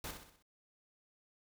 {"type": "noise with echo", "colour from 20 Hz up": "pink", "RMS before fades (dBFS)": -43, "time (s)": [0.04, 0.11], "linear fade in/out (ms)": 2, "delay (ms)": 63, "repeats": 5, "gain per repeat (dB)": -6, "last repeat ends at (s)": 0.425, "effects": []}